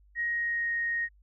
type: tone with pitch glide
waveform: sine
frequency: 1883 to 1866.8 Hz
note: A#6 to A#6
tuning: +17 to +2 cents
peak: -27 dBFS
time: 0.15-1.09 s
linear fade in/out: 50 ms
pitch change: -15 cents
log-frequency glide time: 0.25-0.73 s
effects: added 50 Hz sine -57 dBFS peak until 1.22 s